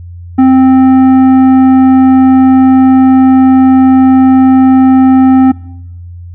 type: tone with tanh clipping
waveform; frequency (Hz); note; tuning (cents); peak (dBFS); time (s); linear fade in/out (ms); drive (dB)
sine; 261.6; C4; 0; -3; 0.38-5.52; 10; 10
effects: noise-tail reverb RT60 0.9 s tail -22 dB re dry + added 87 Hz sine -24 dBFS peak until 6.34 s